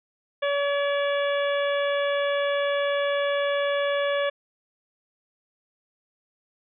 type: harmonic tone with a mistuned harmonic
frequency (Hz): 568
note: C#5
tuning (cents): +42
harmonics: 1 / 2 / 3 / 4 / 5 / 6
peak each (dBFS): -23 / -32 / -31 / -36 / -39 / -36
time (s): 0.42-4.3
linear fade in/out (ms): 10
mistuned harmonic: 4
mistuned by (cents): +28
effects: none